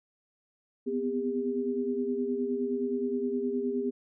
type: tone cluster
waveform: sine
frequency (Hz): 245.7 / 255.3 / 403.1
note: B3 / C4 / G4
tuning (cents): -9 / -42 / +48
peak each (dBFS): -33 / -34 / -30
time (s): 0.86-3.91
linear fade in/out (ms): 20
effects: none